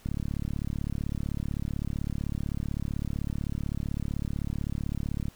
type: click train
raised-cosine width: 5 ms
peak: -19 dBFS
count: 188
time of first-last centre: 0.06-5.283 s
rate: 35.8 Hz
effects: pink hiss -57 dBFS RMS until 5.35 s